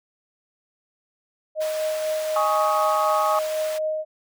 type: tone with tremolo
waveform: sine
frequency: 622.3 Hz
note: D#5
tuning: in tune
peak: -21 dBFS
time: 1.55-4.05 s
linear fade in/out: 50 ms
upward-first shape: triangle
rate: 4 Hz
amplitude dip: 35%
type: high-pass noise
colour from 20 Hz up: pink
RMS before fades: -37 dBFS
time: 1.6-3.79 s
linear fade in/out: 20 ms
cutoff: 970 Hz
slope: 12 dB/octave
type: chord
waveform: sine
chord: Ab suspended fourth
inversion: none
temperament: equal with one note detuned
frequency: 830.6 / 1108.7 / 1259.7 Hz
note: Ab5 / Db6 / Eb6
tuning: 0 / 0 / +21 cents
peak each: -24 dBFS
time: 2.36-3.39 s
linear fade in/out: 2 ms
effects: none